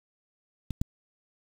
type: clicks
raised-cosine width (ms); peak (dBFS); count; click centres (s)
5; -20 / -14; 2; 0.707 / 0.815
effects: 7-bit